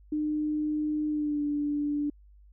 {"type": "tone with pitch glide", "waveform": "sine", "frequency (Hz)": [302.8, 292.3], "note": ["D#4", "D4"], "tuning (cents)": [-47, -8], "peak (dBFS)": -26, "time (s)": [0.12, 2.1], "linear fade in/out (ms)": 5, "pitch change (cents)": -61, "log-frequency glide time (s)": [1.09, 1.42], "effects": ["added 50 Hz sine -52 dBFS peak until 2.52 s"]}